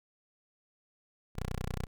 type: tone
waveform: 10% pulse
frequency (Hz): 30.87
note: B0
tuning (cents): 0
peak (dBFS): -26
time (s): 1.35-1.87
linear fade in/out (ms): 20
effects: none